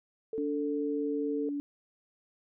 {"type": "tone", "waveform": "sine", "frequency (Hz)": 443.8, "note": "A4", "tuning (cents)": 15, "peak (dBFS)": -32, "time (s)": [0.33, 1.49], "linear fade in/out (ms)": 2}
{"type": "tone with pitch glide", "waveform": "sine", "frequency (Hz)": [290, 287], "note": ["D4", "D4"], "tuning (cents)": [-22, -40], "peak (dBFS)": -31, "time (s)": [0.38, 1.6], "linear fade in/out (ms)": 0, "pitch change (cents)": -18, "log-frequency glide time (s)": [0.49, 1.25]}
{"effects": []}